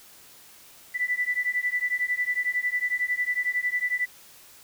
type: beating tone pair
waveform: sine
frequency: 1975.5 / 1986.5 Hz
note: B6 / B6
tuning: 0 / +10 cents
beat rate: 11 Hz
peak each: -27 / -27 dBFS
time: 0.94-4.06 s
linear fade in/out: 20 ms
effects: white hiss -51 dBFS RMS until 4.63 s